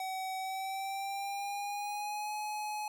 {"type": "tone with pitch glide", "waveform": "square", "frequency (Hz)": [757, 844.8], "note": ["F#5", "G#5"], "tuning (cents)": [39, 29], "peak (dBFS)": -36, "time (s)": [0, 2.88], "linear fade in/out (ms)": 2, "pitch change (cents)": 190, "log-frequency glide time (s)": [0.37, 2.33], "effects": []}